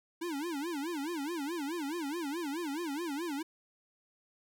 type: tone with vibrato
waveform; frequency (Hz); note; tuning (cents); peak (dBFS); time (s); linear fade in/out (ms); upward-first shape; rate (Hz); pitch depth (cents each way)
square; 311.1; D#4; 0; -35; 0.21-3.43; 10; sine; 4.7; 220
effects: none